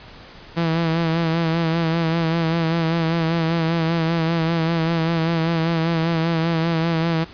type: tone with vibrato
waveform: sawtooth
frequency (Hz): 164.81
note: E3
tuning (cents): 0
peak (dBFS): -14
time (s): 0.56-7.25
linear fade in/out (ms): 20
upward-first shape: sine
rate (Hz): 5.1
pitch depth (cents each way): 44
effects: pink hiss -42 dBFS RMS until 7.33 s + resampled to 11025 Hz